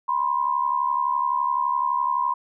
sine tone pair together, 976.2 / 1048 Hz, B5 / C6, -20 / +2 cents, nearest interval minor second, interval 122 cents, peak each -23 dBFS, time 0.08-2.34 s, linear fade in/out 10 ms, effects none

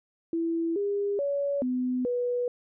sine tone with pitch steps, 331.8 / 404.5 / 565 / 252.1 / 489.1 Hz, E4 / G#4 / C#5 / B3 / B4, +11 / -46 / +33 / +36 / -17 cents, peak -25 dBFS, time 0.33-2.48 s, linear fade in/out 2 ms, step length 430 ms, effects none

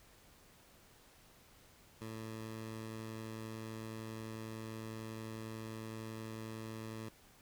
15% pulse tone, 111 Hz, A2, 16 cents sharp, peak -37 dBFS, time 2.01-7.09 s, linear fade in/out 5 ms, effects pink hiss -63 dBFS RMS until 7.41 s

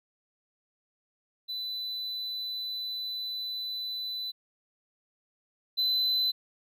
triangle tone pair in turn, 3997 / 4025 Hz, B7 / B7, +20 / +32 cents, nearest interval unison, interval 12 cents, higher second, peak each -31 / -23 dBFS, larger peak second, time 1.48-4.32 / 5.77-6.32 s, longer first, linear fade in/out 20 ms, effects none

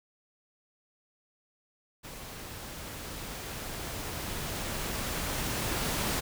pink noise with level ramp, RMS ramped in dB -44 to -30 dBFS, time 2.03-6.21 s, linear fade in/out 20 ms, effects none

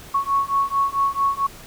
sine beating tone pair, 1105 / 1109.5 Hz, C#6 / C#6, -6 / +1 cents, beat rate 4.5 Hz, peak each -21 dBFS, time 0.14-1.47 s, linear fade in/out 10 ms, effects pink hiss -42 dBFS RMS until 1.66 s

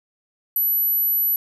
sine tone, 11840 Hz, F#9, in tune, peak -17 dBFS, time 0.56-1.36 s, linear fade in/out 2 ms, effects none

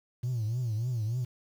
triangle tone with vibrato, 116.54 Hz, A#2, in tune, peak -25 dBFS, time 0.23-1.25 s, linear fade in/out 10 ms, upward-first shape triangle, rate 3.4 Hz, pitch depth 190 cents each way, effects tanh soft clip ceiling -24 dBFS + 9-bit

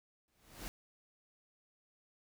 pink noise with exponential growth, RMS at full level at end -42 dBFS, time 0.28-0.68 s, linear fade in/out 0 ms, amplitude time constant 85 ms, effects none

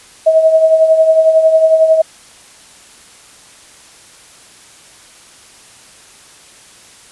sine tone with tremolo, 640 Hz, D#5, 49 cents sharp, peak -3 dBFS, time 0.26-2.02 s, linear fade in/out 10 ms, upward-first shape triangle, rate 11 Hz, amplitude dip 65%, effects white hiss -41 dBFS RMS until 7.11 s + resampled to 24000 Hz

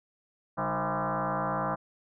sine tone with frequency modulation, 196 Hz, G3, in tune, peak -27 dBFS, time 0.57-1.76 s, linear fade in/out 20 ms, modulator 167 Hz, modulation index 7.2, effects none

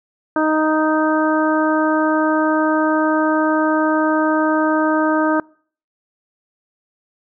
harmonic tone, 311.1 Hz, D#4, in tune, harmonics 1 / 2 / 3 / 4 / 5, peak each -17 / -20 / -22 / -23 / -24 dBFS, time 0.36-5.4 s, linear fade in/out 2 ms, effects noise-tail reverb RT60 0.5 s tail -26 dB re dry

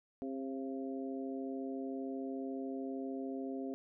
harmonic tone with a mistuned harmonic, 133.5 Hz, C3, 35 cents sharp, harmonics 2 / 3 / 4 / 5, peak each -39 / -44 / -48 / -49 dBFS, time 0.22-3.74 s, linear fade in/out 0 ms, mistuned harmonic 5, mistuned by +32 cents, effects none

